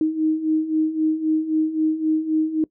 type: beating tone pair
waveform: sine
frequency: 311.1 / 314.9 Hz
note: D#4 / D#4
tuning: 0 / +21 cents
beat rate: 3.8 Hz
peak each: -24 / -19 dBFS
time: 0.01-2.64 s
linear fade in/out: 2 ms
effects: noise-tail reverb RT60 0.1 s tail -21 dB re dry